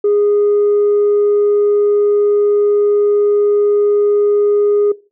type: tone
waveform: sine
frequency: 412.1 Hz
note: G#4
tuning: 13 cents flat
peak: -8 dBFS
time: 0.04-4.92 s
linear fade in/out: 5 ms
effects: noise-tail reverb RT60 0.3 s tail -19 dB re dry + tanh soft clip ceiling -7 dBFS